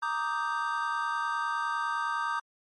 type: chord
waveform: triangle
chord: Eb major seventh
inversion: second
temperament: equal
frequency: 932.3 / 1174.7 / 1244.5 / 1568 Hz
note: Bb5 / D6 / Eb6 / G6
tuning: 0 / 0 / 0 / 0 cents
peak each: -32 dBFS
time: 0.02-2.4 s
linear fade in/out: 10 ms
effects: MP3 48 kbps